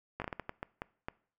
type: slowing click train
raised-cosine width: 0.5 ms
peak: -22 dBFS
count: 10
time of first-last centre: 0.2-1.085 s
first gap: 18 ms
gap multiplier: 1.4
effects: noise-tail reverb RT60 0.5 s tail -22 dB re dry